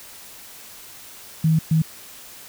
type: tone bursts at uneven times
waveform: sine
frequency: 159.6 Hz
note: D#3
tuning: 44 cents sharp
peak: -14 dBFS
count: 2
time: 1.44-1.59 / 1.71-1.82 s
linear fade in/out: 5 ms
effects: white hiss -42 dBFS RMS until 2.48 s